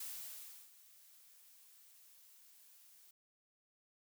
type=noise with ADSR envelope; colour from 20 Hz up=blue; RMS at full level=-45 dBFS; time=0-3.11 s; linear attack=5 ms; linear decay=690 ms; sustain=-18 dB; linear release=5 ms; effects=none